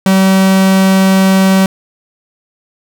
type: tone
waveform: 45% pulse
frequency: 191.1 Hz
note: G3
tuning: 44 cents flat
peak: -6 dBFS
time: 0.06-1.66 s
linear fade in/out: 2 ms
effects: none